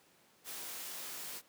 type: noise with comb filter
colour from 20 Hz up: white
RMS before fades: -44 dBFS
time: 0.44-1.42 s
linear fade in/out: 50 ms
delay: 20 ms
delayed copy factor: -0.55
effects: pink hiss -66 dBFS RMS until 1.48 s + high-pass 200 Hz 12 dB/octave